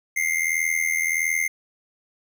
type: tone with amplitude modulation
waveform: square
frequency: 2100 Hz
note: C7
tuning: 6 cents sharp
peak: -18 dBFS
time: 0.16-1.48 s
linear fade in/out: 10 ms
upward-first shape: sine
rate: 81.5 Hz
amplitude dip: 80%
effects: none